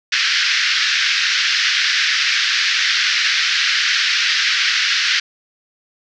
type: band-pass noise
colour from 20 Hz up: pink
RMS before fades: -17 dBFS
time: 0.12-5.2 s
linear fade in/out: 5 ms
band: 1500 to 5600 Hz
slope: 48 dB/octave
effects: none